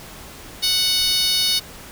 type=tone with high-pass filter; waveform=10% pulse; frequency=740 Hz; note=F#5; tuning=in tune; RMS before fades=-19 dBFS; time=0.62-1.6 s; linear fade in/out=20 ms; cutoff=4100 Hz; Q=2.1; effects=pink hiss -39 dBFS RMS until 1.91 s